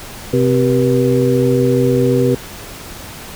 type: harmonic tone with a mistuned harmonic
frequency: 129 Hz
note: C3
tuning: 24 cents flat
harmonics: 1 / 2 / 3 / 4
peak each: -16 / -16 / -16 / -16 dBFS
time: 0.33-2.35 s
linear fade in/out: 5 ms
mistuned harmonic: 4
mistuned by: -120 cents
effects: pink hiss -32 dBFS RMS until 3.35 s